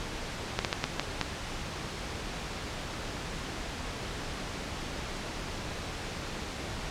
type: slowing click train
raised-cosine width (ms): 0.2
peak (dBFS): -9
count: 6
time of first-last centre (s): 0.59-1.213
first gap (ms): 58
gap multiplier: 1.39
effects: pink hiss -37 dBFS RMS until 6.9 s + low-pass 6000 Hz 12 dB/octave